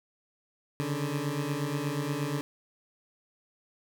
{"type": "beating tone pair", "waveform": "20% pulse", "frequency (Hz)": [140, 148.4], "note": ["C#3", "D3"], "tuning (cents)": [18, 18], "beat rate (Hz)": 8.4, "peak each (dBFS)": [-28, -27], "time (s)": [0.8, 2.41], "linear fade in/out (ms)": 0, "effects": []}